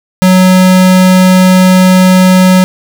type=tone; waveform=square; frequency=185 Hz; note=F#3; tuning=in tune; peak=-3 dBFS; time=0.22-2.64 s; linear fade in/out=0 ms; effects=none